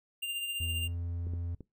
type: tone with tremolo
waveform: square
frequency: 2794 Hz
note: F7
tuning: in tune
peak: -32 dBFS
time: 0.22-0.88 s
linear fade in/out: 10 ms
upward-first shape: triangle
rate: 15 Hz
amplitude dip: 50%
type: tone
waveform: triangle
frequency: 85.9 Hz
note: F2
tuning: 28 cents flat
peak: -31 dBFS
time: 0.6-1.55 s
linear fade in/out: 5 ms
type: clicks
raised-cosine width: 3 ms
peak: -32 dBFS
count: 3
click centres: 1.269 / 1.336 / 1.607 s
effects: noise-tail reverb RT60 0.2 s tail -22 dB re dry